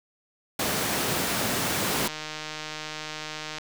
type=high-pass noise; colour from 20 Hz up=pink; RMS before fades=-27 dBFS; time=0.59-2.08 s; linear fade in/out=5 ms; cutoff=140 Hz; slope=12 dB/octave
type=click train; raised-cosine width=0.2 ms; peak=-17 dBFS; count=248; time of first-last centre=1.98-3.584 s; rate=154 Hz
effects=none